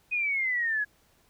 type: exponential sweep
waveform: sine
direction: down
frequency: 2509 to 1661.2 Hz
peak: -25 dBFS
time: 0.11-0.85 s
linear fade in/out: 20 ms
effects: pink hiss -65 dBFS RMS until 1.29 s